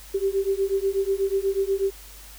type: beating tone pair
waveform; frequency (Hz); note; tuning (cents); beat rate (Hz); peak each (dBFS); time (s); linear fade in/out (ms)
sine; 386.5 / 394.7; G4 / G4; -24 / +12; 8.2; -24; 0.14-1.91; 10
effects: added 50 Hz sine -45 dBFS peak until 2.38 s + white hiss -46 dBFS RMS until 2.38 s